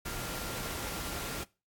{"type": "tone in noise", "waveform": "sine", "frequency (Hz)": 1386, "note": "F6", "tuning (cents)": -14, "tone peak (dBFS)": -47, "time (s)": [0.05, 1.44], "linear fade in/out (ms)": 10, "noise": "pink", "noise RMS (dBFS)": -38, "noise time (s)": [0.05, 1.44], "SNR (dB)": -12, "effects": ["noise-tail reverb RT60 0.3 s tail -22 dB re dry", "AAC 64 kbps"]}